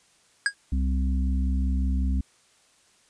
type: tone with exponential decay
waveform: square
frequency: 1636 Hz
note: G#6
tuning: 26 cents flat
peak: -16 dBFS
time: 0.46-0.54 s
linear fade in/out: 1 ms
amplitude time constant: 16 ms
type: harmonic tone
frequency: 65.41 Hz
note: C2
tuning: in tune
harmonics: 1 / 3 / 4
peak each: -22 / -32 / -34 dBFS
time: 0.72-2.21 s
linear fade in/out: 5 ms
effects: white hiss -61 dBFS RMS until 3.09 s + resampled to 22050 Hz